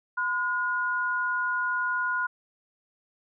sine tone pair together, 1016.8 / 1438 Hz, C6 / F#6, -50 / -50 cents, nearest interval tritone, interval 600 cents, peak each -30 / -26 dBFS, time 0.17-2.27 s, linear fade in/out 10 ms, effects none

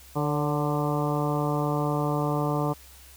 harmonic tone with a mistuned harmonic, 148.2 Hz, D3, 16 cents sharp, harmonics 1 / 2 / 3 / 4 / 5 / 6 / 7 / 8, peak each -27 / -30 / -32 / -33 / -34 / -35 / -35 / -36 dBFS, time 0.15-2.74 s, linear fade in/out 20 ms, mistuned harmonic 4, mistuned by -47 cents, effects added 66 Hz sine -51 dBFS peak until 3.16 s + white hiss -51 dBFS RMS until 3.16 s

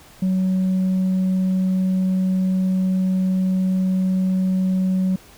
sine tone with tanh clipping, 186.9 Hz, F#3, 18 cents sharp, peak -17 dBFS, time 0.22-5.16 s, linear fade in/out 5 ms, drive 1 dB, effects pink hiss -47 dBFS RMS until 5.37 s

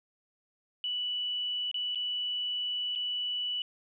sine tone with dropouts, 2960 Hz, F#7, in tune, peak -30 dBFS, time 0.84-3.62 s, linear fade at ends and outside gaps 1 ms, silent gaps 1.714-1.743 / 1.948-1.956 / 2.952-2.958 s, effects none

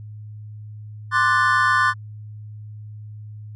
triangle chord, D dominant seventh, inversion third, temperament equal, 1046.5 / 1174.7 / 1480 / 1760 Hz, C6 / D6 / F#6 / A6, 0 / 0 / 0 / 0 cents, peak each -19 dBFS, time 1.11-1.94 s, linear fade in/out 50 ms, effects added 106 Hz sine -34 dBFS peak until 3.55 s + resampled to 24000 Hz

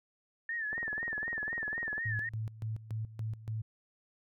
sine tone with vibrato, 1784 Hz, A6, 23 cents sharp, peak -33 dBFS, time 0.49-2.29 s, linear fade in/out 2 ms, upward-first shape sine, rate 4 Hz, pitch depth 95 cents each way
click train, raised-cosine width 1 ms, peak -30 dBFS, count 26, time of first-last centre 0.73-1.98 s, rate 20 Hz
sine tone with tremolo, 110 Hz, A2, in tune, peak -33 dBFS, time 2.05-3.62 s, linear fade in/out 10 ms, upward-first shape square, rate 3.5 Hz, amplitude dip 80%
effects none

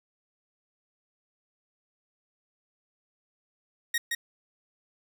sawtooth tone with echo, 1877 Hz, A#6, 11 cents sharp, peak -21 dBFS, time 3.94-3.98 s, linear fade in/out 5 ms, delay 170 ms, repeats 1, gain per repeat -3 dB, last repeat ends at 4.15 s, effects none

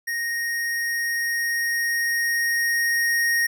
square tone with level ramp, 1864.7 Hz, A#6, in tune, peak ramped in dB -25 to -19 dBFS, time 0.07-3.47 s, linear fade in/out 10 ms, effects none

